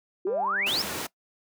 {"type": "exponential sweep", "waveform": "sine", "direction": "up", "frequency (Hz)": [346.2, 5610], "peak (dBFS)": -24, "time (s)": [0.25, 0.82], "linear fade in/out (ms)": 5}
{"type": "click train", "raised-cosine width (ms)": 1, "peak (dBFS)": -28, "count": 84, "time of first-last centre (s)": [0.27, 0.689], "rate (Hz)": 198}
{"type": "noise", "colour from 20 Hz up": "pink", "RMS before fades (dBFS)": -31, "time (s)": [0.66, 1.07], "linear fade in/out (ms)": 10}
{"effects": ["noise-tail reverb RT60 0.1 s tail -20 dB re dry", "high-pass 200 Hz 12 dB/octave"]}